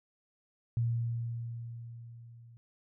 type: tone with level ramp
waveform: sine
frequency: 117 Hz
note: A#2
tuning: 7 cents sharp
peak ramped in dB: -26 to -52 dBFS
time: 0.77-2.57 s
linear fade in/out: 0 ms
effects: none